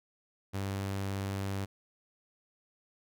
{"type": "tone", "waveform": "sawtooth", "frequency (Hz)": 98, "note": "G2", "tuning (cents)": 0, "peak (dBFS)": -29, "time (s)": [0.53, 1.66], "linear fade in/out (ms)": 20, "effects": []}